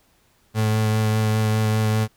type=tone with vibrato; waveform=35% pulse; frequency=108.8 Hz; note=A2; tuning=19 cents flat; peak=-16 dBFS; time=0.54-2.08 s; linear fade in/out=50 ms; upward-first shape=triangle; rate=5 Hz; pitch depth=17 cents each way; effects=pink hiss -61 dBFS RMS until 2.16 s